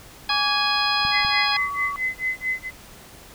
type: harmonic tone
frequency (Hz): 830.6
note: G#5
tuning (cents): 0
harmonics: 1 / 2 / 3 / 4 / 5 / 6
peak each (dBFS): -27 / -27 / -27 / -27 / -27 / -27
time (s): 0.29-1.57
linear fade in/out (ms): 5
type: tone with pitch glide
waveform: sine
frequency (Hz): 1151 to 1133.8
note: D6 to C#6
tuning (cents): -35 to +39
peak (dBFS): -26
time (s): 0.3-1.96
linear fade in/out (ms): 0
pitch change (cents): -26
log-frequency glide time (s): 1.07-1.3
type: clicks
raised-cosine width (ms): 5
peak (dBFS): -22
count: 2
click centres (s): 1.051 / 1.249
type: tone with tremolo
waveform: sine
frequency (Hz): 2035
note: C7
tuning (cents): -49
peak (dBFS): -20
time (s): 1.11-2.71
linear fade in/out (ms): 50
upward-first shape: sine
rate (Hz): 4.5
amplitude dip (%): 100
effects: pink hiss -45 dBFS RMS until 3.34 s